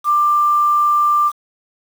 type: tone with quantisation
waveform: sine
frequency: 1186 Hz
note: D6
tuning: 17 cents sharp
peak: -11 dBFS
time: 0.04-1.32 s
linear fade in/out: 50 ms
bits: 6
effects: none